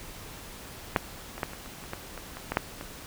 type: clicks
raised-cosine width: 0.5 ms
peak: -6 / -23 / -12 / -25 / -28 / -29 / -18 / -24 / -23 / -14 / -7 / -22 dBFS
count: 12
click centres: 0.962 / 1.38 / 1.432 / 1.534 / 1.66 / 1.839 / 1.934 / 2.177 / 2.37 / 2.52 / 2.571 / 2.811 s
effects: pink hiss -44 dBFS RMS until 3.06 s